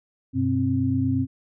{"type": "tone cluster", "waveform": "sine", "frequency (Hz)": [96.2, 124.8, 263.6], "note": ["G2", "B2", "C4"], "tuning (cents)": [-32, 19, 13], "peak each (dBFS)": [-26, -26, -22], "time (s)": [0.33, 1.27], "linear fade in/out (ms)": 50, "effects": []}